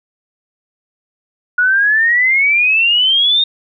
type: exponential sweep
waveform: sine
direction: up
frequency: 1446 to 3702 Hz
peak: -9 dBFS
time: 1.58-3.44 s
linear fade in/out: 5 ms
effects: none